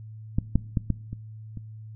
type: clicks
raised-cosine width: 5 ms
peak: -10 / -7 / -11 / -11 / -22 / -24 dBFS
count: 6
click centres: 0.385 / 0.556 / 0.772 / 0.903 / 1.13 / 1.573 s
effects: noise-tail reverb RT60 0.6 s tail -21 dB re dry + added 109 Hz sine -39 dBFS peak until 1.95 s